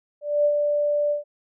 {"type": "tone with ADSR envelope", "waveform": "sine", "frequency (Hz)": 587.3, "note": "D5", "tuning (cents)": 0, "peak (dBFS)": -15, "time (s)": [0.21, 1.24], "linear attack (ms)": 240, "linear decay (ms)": 67, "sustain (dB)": -4, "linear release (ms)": 130, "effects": []}